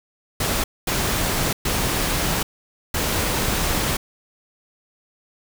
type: noise bursts at uneven times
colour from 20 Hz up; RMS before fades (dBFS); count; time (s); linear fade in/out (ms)
pink; -22; 4; 0.4-0.64 / 0.87-1.53 / 1.65-2.43 / 2.94-3.97; 5
effects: none